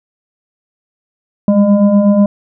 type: tone with frequency modulation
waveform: sine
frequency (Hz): 205.6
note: G#3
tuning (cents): -17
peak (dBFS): -6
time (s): 1.48-2.26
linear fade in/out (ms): 2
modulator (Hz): 403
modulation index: 0.86
effects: none